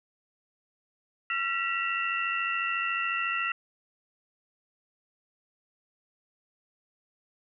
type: tone cluster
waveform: sine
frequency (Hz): 1360 / 1938 / 2682 / 2776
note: F6 / B6 / E7 / F7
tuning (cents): -46 / -33 / +29 / -11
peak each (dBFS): -31 / -32 / -33 / -35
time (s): 1.3-3.52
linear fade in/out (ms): 2
effects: none